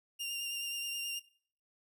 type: tone with vibrato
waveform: sawtooth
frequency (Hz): 2794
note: F7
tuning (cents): 0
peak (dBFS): -33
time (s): 0.19-1.2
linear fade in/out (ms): 20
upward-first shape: sine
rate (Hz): 9.4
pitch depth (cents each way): 18
effects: noise-tail reverb RT60 0.5 s tail -20 dB re dry